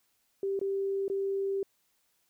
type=tone with dropouts; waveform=sine; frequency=392 Hz; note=G4; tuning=in tune; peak=-28 dBFS; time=0.43-1.63 s; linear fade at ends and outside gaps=2 ms; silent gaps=0.592-0.613 / 1.081-1.099 s; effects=white hiss -73 dBFS RMS until 2.29 s